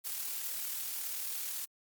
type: noise with amplitude modulation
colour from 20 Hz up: blue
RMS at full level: -36 dBFS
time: 0.04-1.66 s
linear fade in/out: 20 ms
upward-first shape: sine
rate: 38.2 Hz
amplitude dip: 40%
effects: Opus 48 kbps